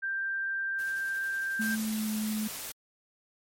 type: tone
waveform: sine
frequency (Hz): 1578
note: G6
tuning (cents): +11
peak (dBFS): -29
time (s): 0.02-1.76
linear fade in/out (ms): 20
type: noise with tremolo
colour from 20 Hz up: white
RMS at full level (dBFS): -48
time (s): 0.78-1.84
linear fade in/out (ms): 20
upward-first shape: square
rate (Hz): 11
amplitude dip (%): 25
type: tone with pitch glide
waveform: sine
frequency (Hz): 218.2 to 215.1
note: A3 to A3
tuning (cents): -14 to -39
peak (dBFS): -29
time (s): 1.59-2.48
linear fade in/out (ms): 10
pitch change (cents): -25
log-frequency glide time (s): 1.82-2.13
type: noise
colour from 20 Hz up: white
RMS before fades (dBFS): -39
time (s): 1.61-2.72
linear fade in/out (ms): 5
effects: MP3 64 kbps